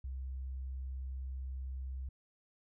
sine tone, 65.41 Hz, C2, in tune, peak -38 dBFS, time 0.04-2.09 s, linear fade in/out 5 ms, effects none

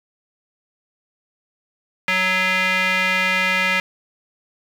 square tone with band-pass filter, 185.9 Hz, F#3, 8 cents sharp, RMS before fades -19 dBFS, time 2.08-3.8 s, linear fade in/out 2 ms, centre 2200 Hz, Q 3.1, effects 7-bit

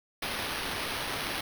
white noise with sample-and-hold, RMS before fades -34 dBFS, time 0.22-1.41 s, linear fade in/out 5 ms, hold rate 7350 Hz, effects none

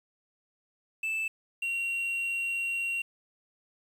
triangle tone pair in turn, 2637 / 2748 Hz, E7 / F7, 0 / -29 cents, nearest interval minor second, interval 71 cents, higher second, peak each -27 dBFS, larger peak neither, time 1.03-1.28 / 1.62-3.02 s, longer second, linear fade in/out 5 ms, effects 9-bit

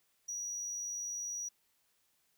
triangle tone, 5800 Hz, F#8, 35 cents flat, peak -36 dBFS, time 0.28-1.49 s, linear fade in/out 10 ms, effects white hiss -75 dBFS RMS until 2.37 s

